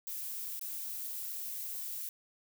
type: noise with dropouts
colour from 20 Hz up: violet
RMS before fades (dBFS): -40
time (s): 0.07-2.09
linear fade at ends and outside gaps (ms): 1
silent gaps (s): 0.594-0.612
effects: none